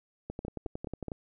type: two click trains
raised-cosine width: 2 ms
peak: -23 / -23 dBFS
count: 10 / 4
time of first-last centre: 0.3-1.118 / 0.45-1.083 s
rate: 11 / 4.74 Hz
effects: none